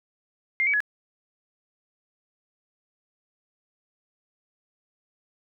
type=tone with pitch steps; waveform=sine; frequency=2112 / 2275 / 1689 Hz; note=C7 / C#7 / G#6; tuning=+16 / +44 / +29 cents; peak=-20 dBFS; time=0.6-0.804 s; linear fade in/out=0 ms; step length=68 ms; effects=none